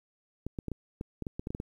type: clicks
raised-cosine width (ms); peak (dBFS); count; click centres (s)
3; -22; 12; 0.466 / 0.588 / 0.683 / 0.717 / 1.011 / 1.223 / 1.268 / 1.395 / 1.471 / 1.505 / 1.549 / 1.601
effects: 10-bit